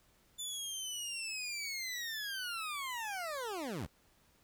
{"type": "linear sweep", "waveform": "20% pulse", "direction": "down", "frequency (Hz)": [3520, 58.6], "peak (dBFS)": -33, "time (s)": [0.38, 3.87], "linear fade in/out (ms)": 20, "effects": ["pink hiss -69 dBFS RMS until 4.43 s"]}